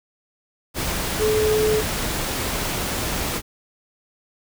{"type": "tone in noise", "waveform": "sine", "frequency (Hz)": 430.2, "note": "A4", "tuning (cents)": -39, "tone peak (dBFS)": -17, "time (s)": [1.18, 1.83], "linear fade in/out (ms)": 50, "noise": "pink", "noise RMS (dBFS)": -25, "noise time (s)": [0.74, 3.42], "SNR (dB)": 5, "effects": []}